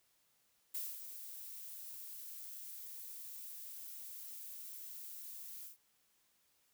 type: noise with ADSR envelope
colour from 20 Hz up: violet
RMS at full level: -40 dBFS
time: 0.74-5.77 s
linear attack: 11 ms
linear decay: 220 ms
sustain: -9 dB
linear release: 120 ms
effects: white hiss -75 dBFS RMS until 6.73 s